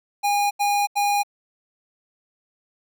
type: tone bursts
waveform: square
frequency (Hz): 816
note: G#5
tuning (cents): -31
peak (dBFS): -19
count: 3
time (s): 0.23-1.234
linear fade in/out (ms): 20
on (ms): 280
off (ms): 82
effects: none

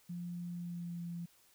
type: tone with pitch glide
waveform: sine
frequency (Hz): 174.61 to 171.61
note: F3 to F3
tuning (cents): 0 to -30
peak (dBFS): -39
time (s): 0.09-1.26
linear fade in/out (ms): 10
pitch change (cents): -30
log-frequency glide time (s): 0.52-1.02
effects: white hiss -67 dBFS RMS until 1.54 s

